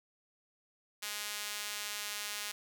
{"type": "tone with high-pass filter", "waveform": "sawtooth", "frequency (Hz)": 207.7, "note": "G#3", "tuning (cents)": 0, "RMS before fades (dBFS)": -40, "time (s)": [1.02, 2.52], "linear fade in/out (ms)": 10, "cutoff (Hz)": 2300, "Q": 0.58, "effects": []}